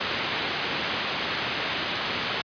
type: low-pass noise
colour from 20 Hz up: white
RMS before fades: -29 dBFS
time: 0-2.42 s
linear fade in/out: 10 ms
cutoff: 3800 Hz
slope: 24 dB/octave
effects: high-pass 100 Hz 12 dB/octave + resampled to 11025 Hz